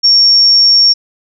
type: tone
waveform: sine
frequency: 5510 Hz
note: F8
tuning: 24 cents flat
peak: -4 dBFS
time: 0.03-0.94 s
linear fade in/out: 20 ms
effects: none